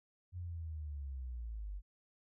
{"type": "linear sweep", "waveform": "sine", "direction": "down", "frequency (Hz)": [90.8, 46.38], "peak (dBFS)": -40, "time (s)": [0.32, 1.82], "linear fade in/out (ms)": 50, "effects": []}